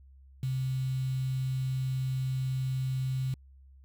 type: tone with quantisation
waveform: sine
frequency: 130.81 Hz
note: C3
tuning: in tune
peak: -28 dBFS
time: 0.43-3.34 s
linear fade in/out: 2 ms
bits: 8
effects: added 67 Hz sine -52 dBFS peak until 3.84 s